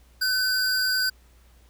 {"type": "tone pair together", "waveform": "square", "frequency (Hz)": [1516, 4813], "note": ["F#6", "D8"], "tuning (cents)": [42, 42], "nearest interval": "octave + minor sixth", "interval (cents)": 2000, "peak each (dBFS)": -25, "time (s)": [0.21, 1.1], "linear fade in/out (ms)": 10, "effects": ["added 60 Hz sine -53 dBFS peak until 1.69 s", "pink hiss -61 dBFS RMS until 1.69 s"]}